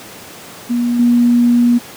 sine tone with level steps, 240 Hz, B3, 49 cents flat, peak -12 / -7 dBFS, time 0.69-1.79 s, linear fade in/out 20 ms, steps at 0.99 s, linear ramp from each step 5 ms, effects pink hiss -34 dBFS RMS until 1.96 s + high-pass 150 Hz 12 dB/octave

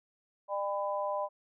harmonic tone, 200 Hz, G3, 35 cents sharp, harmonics 3 / 4 / 5, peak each -33 / -38 / -35 dBFS, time 0.48-1.29 s, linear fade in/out 50 ms, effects none

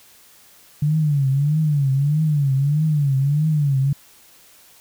sine tone with vibrato, 145 Hz, D3, 22 cents flat, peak -15 dBFS, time 0.82-3.93 s, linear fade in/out 5 ms, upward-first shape triangle, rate 1.6 Hz, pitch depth 160 cents each way, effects white hiss -50 dBFS RMS until 4.8 s

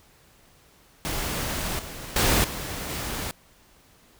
pink noise with level steps, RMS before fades -29 / -38 / -21 / -33 / -31 dBFS, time 1.05-3.31 s, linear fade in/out 0 ms, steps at 1.79 / 2.16 / 2.44 / 2.89 s, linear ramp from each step 2 ms, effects pink hiss -57 dBFS RMS until 4.19 s

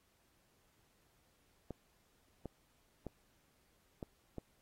clicks, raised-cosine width 2 ms, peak -29 dBFS, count 5, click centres 1.707 / 2.457 / 3.067 / 4.028 / 4.383 s, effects pink hiss -74 dBFS RMS until 4.61 s + AAC 48 kbps

